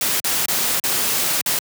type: noise with dropouts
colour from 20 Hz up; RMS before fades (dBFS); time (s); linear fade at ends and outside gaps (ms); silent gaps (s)
white; -20; 0.01-1.59; 2; 0.201-0.243 / 0.458-0.483 / 0.799-0.838 / 1.413-1.46
effects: high-pass 100 Hz 12 dB/octave